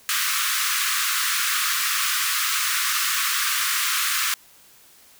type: high-pass noise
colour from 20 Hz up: pink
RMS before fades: -23 dBFS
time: 0.09-4.34 s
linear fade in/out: 0 ms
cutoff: 1100 Hz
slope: 96 dB/octave
effects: white hiss -52 dBFS RMS until 5.19 s